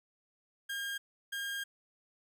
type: tone bursts at uneven times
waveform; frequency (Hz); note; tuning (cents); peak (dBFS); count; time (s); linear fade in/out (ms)
30% pulse; 1614; G#6; -50; -33; 2; 0.69-0.98 / 1.32-1.64; 10
effects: none